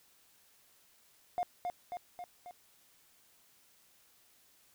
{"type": "tone with echo", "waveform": "triangle", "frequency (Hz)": 712, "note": "F5", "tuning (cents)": 33, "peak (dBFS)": -27, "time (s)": [1.38, 1.43], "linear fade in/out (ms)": 0, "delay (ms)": 270, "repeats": 4, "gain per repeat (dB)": -4, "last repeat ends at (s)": 2.51, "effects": ["tanh soft clip ceiling -26 dBFS", "white hiss -66 dBFS RMS until 4.74 s"]}